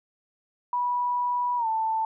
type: tone with pitch glide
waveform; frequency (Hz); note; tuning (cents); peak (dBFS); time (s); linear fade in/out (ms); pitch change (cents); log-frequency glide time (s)
sine; 978 to 886.5; B5 to A5; -17 to +13; -23; 0.73-2.05; 2; -170; 1.57-1.67
effects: none